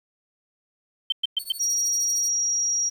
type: tone bursts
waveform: sine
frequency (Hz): 3115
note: G7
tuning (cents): -12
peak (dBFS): -19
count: 4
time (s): 1.1-1.522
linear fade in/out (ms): 5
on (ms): 23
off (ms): 110
type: tone with tremolo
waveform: 10% pulse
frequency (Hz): 4435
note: C#8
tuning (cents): 0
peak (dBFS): -25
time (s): 1.39-2.3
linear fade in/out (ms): 5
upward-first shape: triangle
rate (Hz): 13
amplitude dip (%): 95
type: tone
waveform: sine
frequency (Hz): 5690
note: F8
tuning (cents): +31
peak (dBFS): -21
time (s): 1.59-2.9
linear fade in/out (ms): 20
effects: 9-bit